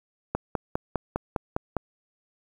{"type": "click train", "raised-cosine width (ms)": 1, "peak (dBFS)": -11, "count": 8, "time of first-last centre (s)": [0.35, 1.767], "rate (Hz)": 4.94, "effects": ["8-bit"]}